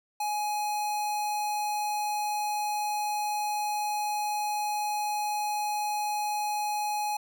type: tone with notch filter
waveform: square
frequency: 838 Hz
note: G#5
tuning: 15 cents sharp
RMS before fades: -30 dBFS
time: 0.2-7.17 s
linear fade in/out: 5 ms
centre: 1900 Hz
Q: 1.6
effects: none